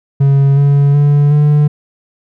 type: tone with pitch steps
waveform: triangle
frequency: 138.59 / 141.67 / 144.81 / 148.02 Hz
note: C#3 / C#3 / D3 / D3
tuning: 0 / +38 / -24 / +14 cents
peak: -4 dBFS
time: 0.2-1.68 s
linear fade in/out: 10 ms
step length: 370 ms
effects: none